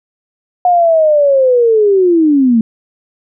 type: linear sweep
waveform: sine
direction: down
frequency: 725 to 218.3 Hz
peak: -6 dBFS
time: 0.65-2.61 s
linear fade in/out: 2 ms
effects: none